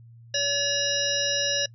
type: harmonic tone with a mistuned harmonic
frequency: 570 Hz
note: C#5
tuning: 48 cents sharp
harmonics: 1 / 3 / 5 / 7 / 9 / 10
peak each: -30 / -30 / -30 / -30 / -30 / -30 dBFS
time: 0.34-1.66 s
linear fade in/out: 5 ms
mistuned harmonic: 7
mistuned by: -37 cents
effects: noise-tail reverb RT60 0.1 s tail -24 dB re dry + added 116 Hz sine -46 dBFS peak until 1.74 s